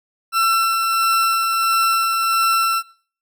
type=tone with tremolo; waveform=40% pulse; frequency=1345 Hz; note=E6; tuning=34 cents sharp; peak=-13 dBFS; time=0.32-2.83 s; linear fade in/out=50 ms; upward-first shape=sine; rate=1.5 Hz; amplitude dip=30%; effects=noise-tail reverb RT60 0.5 s tail -24 dB re dry